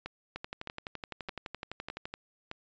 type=two click trains; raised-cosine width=0.3 ms; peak=-22 / -22 dBFS; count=5 / 22; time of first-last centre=0.06-2.514 / 0.36-2.14 s; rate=1.63 / 11.8 Hz; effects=resampled to 16000 Hz